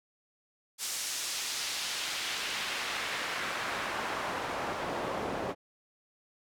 pink noise with band-pass filter sweep, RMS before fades -35 dBFS, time 0.78-5.55 s, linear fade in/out 50 ms, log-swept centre 7400 to 510 Hz, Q 0.88, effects none

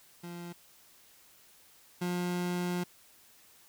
30% pulse tone pair in turn, 173.2 / 177.56 Hz, F3 / F3, -14 / +29 cents, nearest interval unison, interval 43 cents, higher second, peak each -38 / -28 dBFS, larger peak second, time 0.23-0.53 / 2.01-2.84 s, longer second, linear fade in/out 10 ms, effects white hiss -60 dBFS RMS until 3.68 s

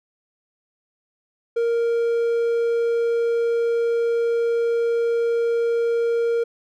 triangle tone, 466.2 Hz, A#4, in tune, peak -16 dBFS, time 1.56-6.44 s, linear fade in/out 10 ms, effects none

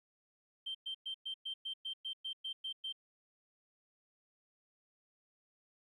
sine tone bursts, 3136 Hz, G7, in tune, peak -37 dBFS, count 12, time 0.66-2.926 s, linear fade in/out 10 ms, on 88 ms, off 110 ms, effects tanh soft clip ceiling -33 dBFS + 13-bit

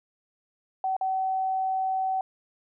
sine tone with dropouts, 760 Hz, F#5, 46 cents sharp, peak -24 dBFS, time 0.84-2.21 s, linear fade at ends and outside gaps 2 ms, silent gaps 0.966-1.011 s, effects none

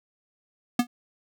square tone with exponential decay, 242.6 Hz, B3, 31 cents flat, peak -16 dBFS, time 0.79-0.87 s, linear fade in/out 5 ms, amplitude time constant 17 ms, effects none

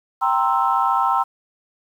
sine chord, C dominant seventh, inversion second, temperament equal, 784 / 932.3 / 1046.5 / 1318.5 Hz, G5 / Bb5 / C6 / E6, 0 / 0 / 0 / 0 cents, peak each -21 dBFS, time 0.21-1.24 s, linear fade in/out 20 ms, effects tanh soft clip ceiling -5 dBFS + 8-bit

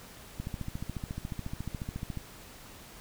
click train, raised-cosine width 5 ms, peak -23 dBFS, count 26, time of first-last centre 0.4-2.173 s, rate 14.1 Hz, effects pink hiss -50 dBFS RMS until 3 s

